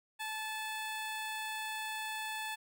15% pulse tone, 870 Hz, A5, 20 cents flat, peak -31 dBFS, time 0.19-2.56 s, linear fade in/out 20 ms, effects none

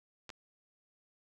clicks, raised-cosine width 0.2 ms, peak -28 dBFS, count 2, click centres 0.293 / 0.302 s, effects none

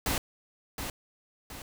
pink noise with echo, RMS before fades -29 dBFS, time 0.06-0.18 s, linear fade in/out 2 ms, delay 720 ms, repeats 2, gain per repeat -7 dB, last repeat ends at 1.62 s, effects none

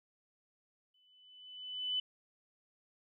sine tone with exponential growth, 3002 Hz, F#7, 24 cents sharp, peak -30 dBFS, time 0.94-2 s, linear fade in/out 5 ms, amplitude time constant 230 ms, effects none

